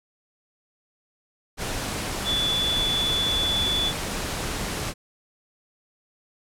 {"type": "tone in noise", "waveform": "sine", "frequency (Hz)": 3455, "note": "A7", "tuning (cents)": -32, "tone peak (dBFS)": -22, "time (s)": [2.24, 3.93], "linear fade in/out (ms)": 50, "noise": "pink", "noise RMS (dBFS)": -29, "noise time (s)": [1.57, 4.94], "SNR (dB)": 4, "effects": ["low-pass 11000 Hz 12 dB/octave"]}